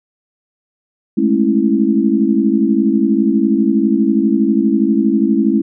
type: chord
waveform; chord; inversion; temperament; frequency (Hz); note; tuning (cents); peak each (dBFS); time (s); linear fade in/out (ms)
sine; A major seventh; third; equal with one note detuned; 207.7 / 220 / 272.6 / 329.6; G#3 / A3 / C#4 / E4; 0 / 0 / -29 / 0; -16; 1.17-5.62; 10
effects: none